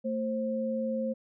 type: tone pair together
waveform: sine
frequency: 224.8 / 529.3 Hz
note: A3 / C5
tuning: +37 / +20 cents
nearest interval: octave + minor third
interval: 1483 cents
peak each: -31 / -31 dBFS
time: 0.04-1.14 s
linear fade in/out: 20 ms
effects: none